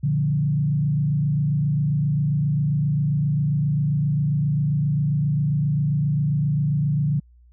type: tone with frequency modulation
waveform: sine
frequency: 146.4 Hz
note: D3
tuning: 5 cents flat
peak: -18 dBFS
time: 0.03-7.2 s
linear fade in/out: 10 ms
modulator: 27.5 Hz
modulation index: 0.77
effects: added 60 Hz sine -49 dBFS peak until 7.52 s